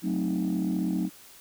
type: chord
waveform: sine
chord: F# diminished seventh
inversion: none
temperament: equal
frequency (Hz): 185 / 220 / 261.6 / 311.1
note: F#3 / A3 / C4 / Eb4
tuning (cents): 0 / 0 / 0 / 0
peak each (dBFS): -27 / -31 / -31 / -29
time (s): 0.02-1.1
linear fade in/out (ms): 50
effects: tanh soft clip ceiling -20 dBFS + white hiss -51 dBFS RMS until 1.4 s